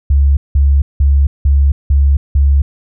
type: tone bursts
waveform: sine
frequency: 69.8 Hz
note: C#2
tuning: 13 cents sharp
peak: -6 dBFS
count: 6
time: 0.1-2.62 s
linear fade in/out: 5 ms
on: 270 ms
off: 180 ms
effects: none